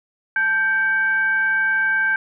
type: tone with frequency modulation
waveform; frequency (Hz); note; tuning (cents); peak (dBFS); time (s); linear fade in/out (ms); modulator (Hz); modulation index
sine; 1568; G6; 0; -16; 0.36-2.16; 2; 693; 0.37
effects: none